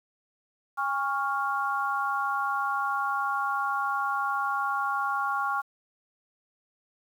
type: chord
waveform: sine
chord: Db major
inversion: second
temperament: equal with one note detuned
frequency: 814 / 1108.7 / 1396.9 Hz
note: Ab5 / Db6 / F6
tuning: -35 / 0 / 0 cents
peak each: -31 / -29 / -30 dBFS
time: 0.77-5.62 s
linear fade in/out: 20 ms
effects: 9-bit